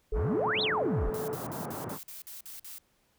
sine tone with pitch glide, 429 to 435 Hz, A4 to A4, -44 to -20 cents, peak -32 dBFS, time 0.12-1.35 s, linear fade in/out 5 ms, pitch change +24 cents, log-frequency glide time 0.36-0.93 s
sine exponential two-way sweep, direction up then down, 33.17 to 4291 to 33.17 Hz, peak -27 dBFS, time 0.12-1.1 s, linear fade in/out 10 ms, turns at 0.62 s
pink band-pass noise, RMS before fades -38 dBFS, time 0.13-1.99 s, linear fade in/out 50 ms, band 110 to 1300 Hz, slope 24 dB/octave
blue noise bursts, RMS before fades -44 dBFS, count 9, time 1.14-2.784 s, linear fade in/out 2 ms, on 140 ms, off 48 ms
effects pink hiss -70 dBFS RMS until 3.18 s

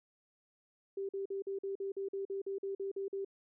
sine tone bursts, 392 Hz, G4, in tune, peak -35 dBFS, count 14, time 0.97-3.248 s, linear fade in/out 5 ms, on 120 ms, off 46 ms, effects none

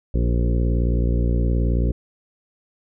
harmonic tone with a mistuned harmonic, 58.9 Hz, A#1, 19 cents sharp, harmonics 1 / 2 / 3 / 4 / 5 / 6 / 7 / 8 / 9, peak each -18 / -24 / -28 / -30 / -32 / -34 / -35 / -36 / -37 dBFS, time 0.14-1.92 s, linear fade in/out 5 ms, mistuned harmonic 6, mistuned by +21 cents, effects none

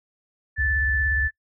sine tone, 1752 Hz, A6, 8 cents flat, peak -21 dBFS, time 0.56-1.31 s, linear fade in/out 50 ms
sine tone with vibrato, 69.3 Hz, C#2, in tune, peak -24 dBFS, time 0.58-1.28 s, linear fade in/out 10 ms, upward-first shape sine, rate 17 Hz, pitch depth 280 cents each way
effects noise-tail reverb RT60 0.1 s tail -22 dB re dry

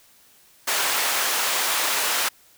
pink high-pass noise, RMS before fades -23 dBFS, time 0.67-2.29 s, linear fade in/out 10 ms, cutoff 840 Hz, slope 12 dB/octave, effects white hiss -55 dBFS RMS until 2.57 s

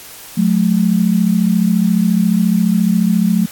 sine tone pair together, 181.55 / 215.9 Hz, F#3 / A3, -33 / -33 cents, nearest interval minor third, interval 300 cents, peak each -13 dBFS, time 0.37-3.46 s, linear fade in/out 10 ms, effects white hiss -35 dBFS RMS until 3.51 s + AAC 64 kbps

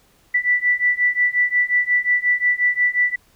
sine beating tone pair, 1967 / 1972.6 Hz, B6 / B6, -7 / -3 cents, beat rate 5.6 Hz, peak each -19 / -18 dBFS, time 0.34-3.16 s, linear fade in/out 10 ms, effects pink hiss -57 dBFS RMS until 3.35 s

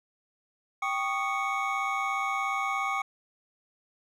triangle tone cluster, 784 / 1112 / 1229 / 2223 Hz, G5 / C#6 / D#6 / C#7, 0 / +5 / -22 / +4 cents, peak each -31 dBFS, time 0.82-3.02 s, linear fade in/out 5 ms, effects none

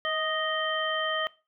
harmonic tone with a mistuned harmonic, 622.3 Hz, D#5, in tune, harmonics 1 / 2 / 3 / 5, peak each -32 / -32 / -32 / -32 dBFS, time 0.05-1.27 s, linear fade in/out 0 ms, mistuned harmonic 1, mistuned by +26 cents, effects noise-tail reverb RT60 0.3 s tail -20 dB re dry

